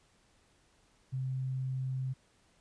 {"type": "tone", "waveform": "sine", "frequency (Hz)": 130.81, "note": "C3", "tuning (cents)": 0, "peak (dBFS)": -32, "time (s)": [1.12, 2.14], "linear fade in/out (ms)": 20, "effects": ["pink hiss -68 dBFS RMS until 2.6 s", "resampled to 22050 Hz"]}